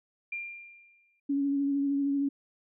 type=tone with exponential decay; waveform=sine; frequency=2389 Hz; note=D7; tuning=29 cents sharp; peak=-31 dBFS; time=0.32-1.2 s; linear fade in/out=5 ms; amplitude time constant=190 ms
type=tone with vibrato; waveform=sine; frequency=280 Hz; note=C#4; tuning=18 cents sharp; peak=-25 dBFS; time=1.29-2.29 s; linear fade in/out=10 ms; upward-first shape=sine; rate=13 Hz; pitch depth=21 cents each way
effects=none

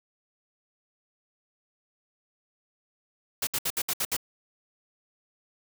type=noise bursts; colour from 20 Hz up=white; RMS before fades=-28 dBFS; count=7; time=3.42-4.167 s; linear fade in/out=5 ms; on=51 ms; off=65 ms; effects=none

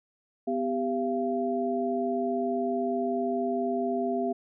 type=tone cluster; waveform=sine; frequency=250.5 / 395 / 683 Hz; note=B3 / G4 / F5; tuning=+25 / +13 / -39 cents; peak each=-30 dBFS; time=0.47-4.33 s; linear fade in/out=10 ms; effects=none

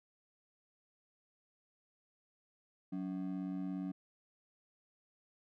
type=ring-modulated tone; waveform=triangle; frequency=233.1 Hz; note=A#3; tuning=in tune; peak=-32 dBFS; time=2.92-3.92 s; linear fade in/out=10 ms; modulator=48.6 Hz; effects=none

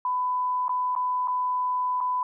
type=tone with dropouts; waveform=sine; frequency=1000 Hz; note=B5; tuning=21 cents sharp; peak=-23 dBFS; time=0.05-2.23 s; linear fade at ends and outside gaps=2 ms; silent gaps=0.682-0.693 / 0.952-0.962 / 1.275-1.281 / 2.005-2.01 s; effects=none

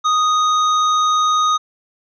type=tone with tanh clipping; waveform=sine; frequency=1244.5 Hz; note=D#6; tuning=in tune; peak=-15 dBFS; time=0.04-1.58 s; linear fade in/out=20 ms; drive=17 dB; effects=resampled to 16000 Hz

